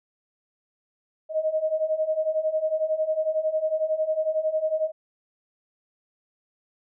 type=beating tone pair; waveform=sine; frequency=620 / 631 Hz; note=D#5 / D#5; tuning=-6 / +24 cents; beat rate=11 Hz; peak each=-27 / -24 dBFS; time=1.29-4.92 s; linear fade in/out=50 ms; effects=none